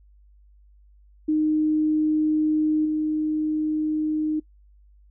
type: tone with level steps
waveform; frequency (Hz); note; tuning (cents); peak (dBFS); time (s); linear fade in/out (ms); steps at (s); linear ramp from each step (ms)
sine; 308.2; D#4; -16; -18 / -21; 1.28-4.4; 10; 2.85; 5
effects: noise-tail reverb RT60 0.1 s tail -22 dB re dry + added 50 Hz sine -51 dBFS peak until 5.1 s